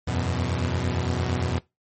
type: chord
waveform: sawtooth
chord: E suspended second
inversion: none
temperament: equal with one note detuned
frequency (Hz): 83.75 / 92.5 / 123.47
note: E2 / F#2 / B2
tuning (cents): +28 / 0 / 0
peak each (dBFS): -24 / -24 / -24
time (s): 0.07-1.59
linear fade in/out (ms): 10
effects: noise-tail reverb RT60 0.2 s tail -20 dB re dry + MP3 32 kbps